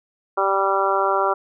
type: harmonic tone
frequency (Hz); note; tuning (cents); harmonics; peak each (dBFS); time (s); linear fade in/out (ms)
195.1; G3; -8; 2 / 3 / 4 / 5 / 6 / 7; -24 / -24 / -24 / -24 / -24 / -24; 0.37-1.34; 10
effects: none